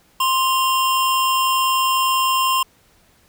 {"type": "tone pair together", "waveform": "square", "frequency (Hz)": [1047, 2795], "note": ["C6", "F7"], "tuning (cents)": [1, 1], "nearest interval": "octave + perfect fourth", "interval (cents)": 1700, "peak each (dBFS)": [-17, -24], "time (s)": [0.2, 2.63], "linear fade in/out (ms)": 5, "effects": ["pink hiss -56 dBFS RMS until 3.28 s"]}